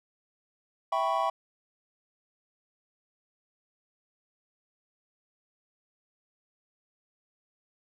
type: chord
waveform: triangle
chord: C# half-diminished seventh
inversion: first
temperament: equal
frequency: 659.3 / 784 / 987.8 / 1108.7 Hz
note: E5 / G5 / B5 / C#6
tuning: 0 / 0 / 0 / 0 cents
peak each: -29 dBFS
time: 0.92-1.3 s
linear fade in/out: 5 ms
effects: none